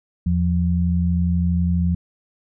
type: tone pair together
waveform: sine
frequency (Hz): 82.41 / 174.62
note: E2 / F3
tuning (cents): 0 / 0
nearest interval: octave + minor second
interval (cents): 1300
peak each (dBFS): -19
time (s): 0.26-1.95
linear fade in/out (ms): 5
effects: none